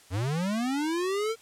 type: linear sweep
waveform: square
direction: up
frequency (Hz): 84.5 to 460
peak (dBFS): -27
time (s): 0.1-1.36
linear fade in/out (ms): 50
effects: white hiss -55 dBFS RMS until 1.41 s + low-pass 10000 Hz 12 dB/octave